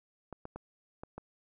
clicks, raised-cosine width 1 ms, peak -28 dBFS, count 5, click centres 0.327 / 0.454 / 0.56 / 1.035 / 1.18 s, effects none

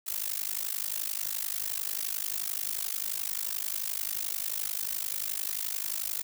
blue noise with amplitude modulation, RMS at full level -29 dBFS, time 0.06-6.23 s, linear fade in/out 20 ms, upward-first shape sine, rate 51.4 Hz, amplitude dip 100%, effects none

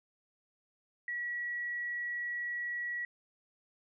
sine tone, 1928 Hz, B6, 42 cents flat, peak -34 dBFS, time 1.08-3.05 s, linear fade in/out 2 ms, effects none

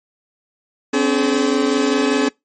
40% pulse tone cluster, 259.3 / 284.5 / 426.6 Hz, C4 / C#4 / G#4, -15 / +45 / +46 cents, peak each -18 dBFS, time 0.93-2.29 s, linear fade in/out 10 ms, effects noise-tail reverb RT60 0.2 s tail -26 dB re dry + MP3 32 kbps

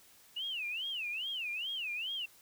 sine tone with vibrato, 2794 Hz, F7, in tune, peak -35 dBFS, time 0.36-2.26 s, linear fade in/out 10 ms, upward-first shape sine, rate 2.4 Hz, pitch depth 270 cents each way, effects white hiss -61 dBFS RMS until 2.41 s

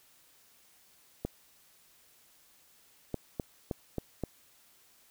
clicks, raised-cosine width 2 ms, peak -19 dBFS, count 6, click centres 1.25 / 3.143 / 3.398 / 3.712 / 3.983 / 4.237 s, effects white hiss -63 dBFS RMS until 5.1 s

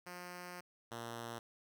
5% pulse tone pair in turn, 178.1 / 116.96 Hz, F3 / A#2, +34 / +6 cents, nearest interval perfect fifth, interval 728 cents, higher first, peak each -35 / -32 dBFS, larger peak second, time 0.06-0.61 / 0.91-1.39 s, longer first, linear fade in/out 10 ms, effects none

